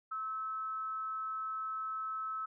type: tone with amplitude modulation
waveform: sine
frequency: 1300 Hz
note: E6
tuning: 24 cents flat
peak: -34 dBFS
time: 0.11-2.46 s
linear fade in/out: 10 ms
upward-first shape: sine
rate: 226 Hz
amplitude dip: 35%
effects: none